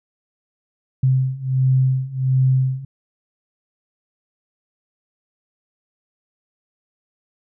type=beating tone pair; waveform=sine; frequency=130 / 131.4 Hz; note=C3 / C3; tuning=-11 / +8 cents; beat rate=1.4 Hz; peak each=-19 / -17 dBFS; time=1.03-2.85 s; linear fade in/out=5 ms; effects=none